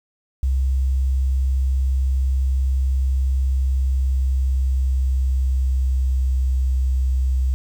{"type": "tone with pitch glide", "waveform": "sine", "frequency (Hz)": [65.9, 64.62], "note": ["C2", "C2"], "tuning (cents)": [13, -21], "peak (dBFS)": -16, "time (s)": [0.43, 7.54], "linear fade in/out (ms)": 0, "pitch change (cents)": -34, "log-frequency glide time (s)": [3.52, 6.68], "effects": ["8-bit"]}